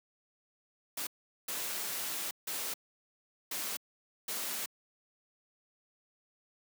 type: noise bursts at uneven times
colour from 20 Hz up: white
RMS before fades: -37 dBFS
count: 5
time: 0.97-1.07 / 1.48-2.31 / 2.47-2.74 / 3.51-3.77 / 4.28-4.66 s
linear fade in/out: 5 ms
effects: high-pass 200 Hz 12 dB/octave